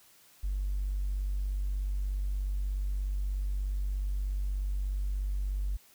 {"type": "tone with tanh clipping", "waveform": "triangle", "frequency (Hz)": 48.38, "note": "G1", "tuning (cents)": -22, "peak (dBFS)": -28, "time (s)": [0.43, 5.77], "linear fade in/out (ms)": 10, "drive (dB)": 1, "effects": ["white hiss -60 dBFS RMS until 5.94 s"]}